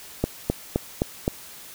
click train, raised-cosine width 2 ms, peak -7 dBFS, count 5, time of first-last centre 0.24-1.279 s, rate 3.85 Hz, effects white hiss -43 dBFS RMS until 1.74 s

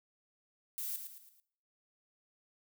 violet noise with echo, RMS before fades -39 dBFS, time 0.78-0.96 s, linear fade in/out 0 ms, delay 110 ms, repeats 4, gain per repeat -7 dB, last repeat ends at 1.4 s, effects noise-tail reverb RT60 0.6 s tail -18 dB re dry

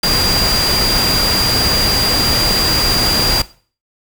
sine tone in noise, 4776 Hz, D8, 28 cents sharp, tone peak -14 dBFS, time 0.03-3.42 s, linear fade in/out 5 ms, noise pink, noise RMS -17 dBFS, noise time 0.03-3.42 s, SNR 0 dB, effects noise-tail reverb RT60 0.4 s tail -17 dB re dry

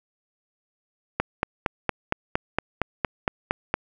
click train, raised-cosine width 0.5 ms, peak -6 dBFS, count 12, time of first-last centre 1.2-3.74 s, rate 4.33 Hz, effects none

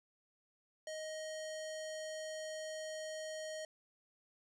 square tone with low-pass filter, 626 Hz, D#5, 10 cents sharp, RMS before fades -44 dBFS, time 0.87-3.65 s, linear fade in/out 2 ms, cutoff 7400 Hz, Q 2, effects none

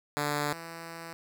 5% pulse tone pair in turn, 146.83 / 166.08 Hz, D3 / E3, 0 / +13 cents, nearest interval major second, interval 213 cents, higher second, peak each -17 / -29 dBFS, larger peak first, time 0.17-0.53 / 0.53-1.13 s, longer second, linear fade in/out 0 ms, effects none

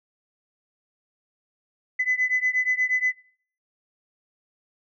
sine beating tone pair, 2007 / 2015.4 Hz, B6 / B6, +27 / +35 cents, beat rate 8.4 Hz, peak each -23 / -24 dBFS, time 1.99-3.13 s, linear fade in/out 10 ms, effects noise-tail reverb RT60 0.5 s tail -19 dB re dry + tanh soft clip ceiling -14 dBFS

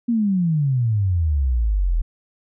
sine exponential sweep, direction down, 242.2 to 38.89 Hz, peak -16 dBFS, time 0.08-2.02 s, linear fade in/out 10 ms, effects none

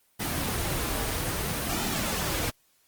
pink noise with flanger, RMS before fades -29 dBFS, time 0.19-2.51 s, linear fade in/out 20 ms, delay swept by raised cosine 1.8 to 5.7 ms, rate 0.61 Hz, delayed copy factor -0.55, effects white hiss -66 dBFS RMS until 2.87 s + Opus 24 kbps

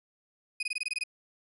35% pulse tone bursts, 2495 Hz, D#7, 4 cents sharp, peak -27 dBFS, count 9, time 0.6-1.037 s, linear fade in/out 5 ms, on 29 ms, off 22 ms, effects resampled to 24000 Hz

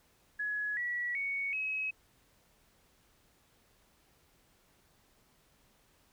sine tone with pitch steps, 1687 / 1937.9 / 2226 / 2557 Hz, G#6 / B6 / C#7 / D#7, +27 / -33 / +7 / +47 cents, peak -32 dBFS, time 0.39-1.91 s, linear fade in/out 10 ms, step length 380 ms, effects pink hiss -68 dBFS RMS until 6.12 s

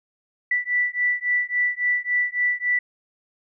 sine beating tone pair, 1967 / 1970.6 Hz, B6 / B6, -7 / -4 cents, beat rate 3.6 Hz, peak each -23 dBFS, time 0.51-2.79 s, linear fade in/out 5 ms, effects none

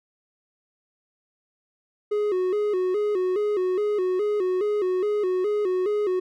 triangle tone with vibrato, 392 Hz, G4, in tune, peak -19 dBFS, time 2.11-6.2 s, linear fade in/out 10 ms, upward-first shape square, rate 2.4 Hz, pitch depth 110 cents each way, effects none

